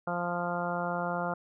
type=harmonic tone; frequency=174.61 Hz; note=F3; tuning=in tune; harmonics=1 / 2 / 3 / 4 / 5 / 6 / 7 / 8; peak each=-36 / -42 / -36 / -35 / -38 / -41 / -40 / -38 dBFS; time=0.07-1.34 s; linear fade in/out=5 ms; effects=none